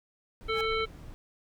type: noise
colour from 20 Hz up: brown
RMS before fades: -44 dBFS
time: 0.41-1.14 s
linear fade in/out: 0 ms
type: tone with exponential growth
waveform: sawtooth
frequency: 830 Hz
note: G#5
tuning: 1 cent flat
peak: -33 dBFS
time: 0.44-0.61 s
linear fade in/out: 2 ms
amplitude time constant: 35 ms
type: harmonic tone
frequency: 443.9 Hz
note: A4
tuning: 15 cents sharp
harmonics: 1 / 3 / 5 / 7 / 9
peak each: -30 / -32 / -34 / -38 / -40 dBFS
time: 0.48-0.86 s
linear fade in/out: 20 ms
effects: none